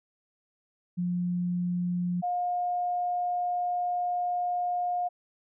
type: tone pair in turn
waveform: sine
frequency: 177.2 / 712.7 Hz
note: F3 / F5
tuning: +25 / +35 cents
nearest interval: 2 octaves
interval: 2410 cents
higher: second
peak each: -26 dBFS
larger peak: neither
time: 0.97-2.22 / 2.22-5.09 s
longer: second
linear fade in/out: 20 ms
effects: none